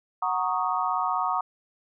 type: chord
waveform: sine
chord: D# minor seventh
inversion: first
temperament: equal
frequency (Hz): 740 / 932.3 / 1108.7 / 1244.5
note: F#5 / A#5 / C#6 / D#6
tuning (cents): 0 / 0 / 0 / 0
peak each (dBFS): -29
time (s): 0.22-1.41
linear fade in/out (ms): 5
effects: none